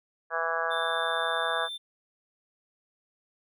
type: harmonic tone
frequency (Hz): 165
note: E3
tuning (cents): +2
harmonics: 3 / 4 / 5 / 6 / 7 / 8 / 9 / 10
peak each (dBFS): -36 / -33 / -37 / -37 / -33 / -37 / -35 / -33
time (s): 0.3-1.69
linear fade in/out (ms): 50
type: tone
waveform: triangle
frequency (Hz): 3562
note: A7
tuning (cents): +21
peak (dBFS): -33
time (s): 0.7-1.78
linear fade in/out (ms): 20
effects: none